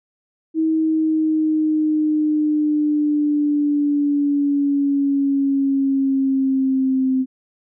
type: linear sweep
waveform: sine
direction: down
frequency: 320 to 260 Hz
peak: -15 dBFS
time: 0.54-7.26 s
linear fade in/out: 50 ms
effects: none